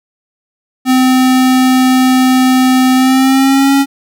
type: tone with pitch glide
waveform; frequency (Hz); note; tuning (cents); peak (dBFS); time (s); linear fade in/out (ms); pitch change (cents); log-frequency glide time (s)
square; 257.4 to 275.9; C4 to C#4; -28 to -8; -7; 0.85-3.86; 50; +120; 2.94-3.74
effects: none